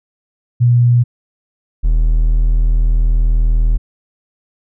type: tone pair in turn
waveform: sine / triangle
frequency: 120.9 / 40.11 Hz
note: B2 / E1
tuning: -36 / -47 cents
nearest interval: octave + perfect fifth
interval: 1911 cents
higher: first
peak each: -7 dBFS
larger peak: neither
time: 0.6-1.04 / 1.83-3.78 s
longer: second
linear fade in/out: 20 ms
effects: none